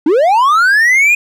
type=linear sweep; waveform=triangle; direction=up; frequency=277.2 to 2489 Hz; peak=-5 dBFS; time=0.06-1.15 s; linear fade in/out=5 ms; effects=none